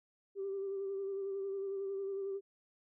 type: tone with vibrato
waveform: sine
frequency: 392 Hz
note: G4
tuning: in tune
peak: -35 dBFS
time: 0.35-2.41 s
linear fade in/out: 50 ms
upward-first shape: sine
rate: 11 Hz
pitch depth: 29 cents each way
effects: tanh soft clip ceiling -31 dBFS